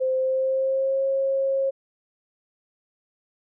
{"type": "tone with pitch glide", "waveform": "sine", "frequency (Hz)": [520, 540.8], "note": ["C5", "C#5"], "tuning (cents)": [-11, -43], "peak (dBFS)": -20, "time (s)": [0, 1.71], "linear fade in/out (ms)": 20, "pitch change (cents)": 68, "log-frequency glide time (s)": [0.16, 1.03], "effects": []}